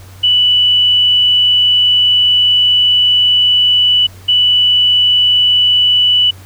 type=tone pair in turn; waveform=sine; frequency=2965 / 2965 Hz; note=F#7 / F#7; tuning=+3 / +3 cents; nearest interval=unison; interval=0 cents; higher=neither; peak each=-7 dBFS; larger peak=neither; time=0.23-4.07 / 4.28-6.31 s; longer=first; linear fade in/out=10 ms; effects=added 94 Hz sine -34 dBFS peak until 6.45 s + pink hiss -41 dBFS RMS until 6.45 s